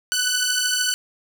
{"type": "beating tone pair", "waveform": "10% pulse", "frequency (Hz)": [1487, 1500], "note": ["F#6", "F#6"], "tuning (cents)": [8, 23], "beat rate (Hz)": 13, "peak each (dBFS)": -14, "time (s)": [0.12, 0.94], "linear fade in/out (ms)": 0, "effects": []}